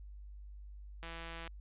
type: click train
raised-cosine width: 0.3 ms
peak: -30 dBFS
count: 75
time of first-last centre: 1.03-1.476 s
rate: 166 Hz
effects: added 50 Hz sine -47 dBFS peak until 1.6 s + resampled to 8000 Hz